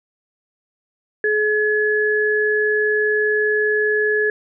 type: tone pair together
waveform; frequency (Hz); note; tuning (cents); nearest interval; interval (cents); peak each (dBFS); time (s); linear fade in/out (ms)
sine; 425 / 1700; G#4 / G#6; +40 / +40; 2 octaves; 2400; -18; 1.24-4.3; 2
effects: none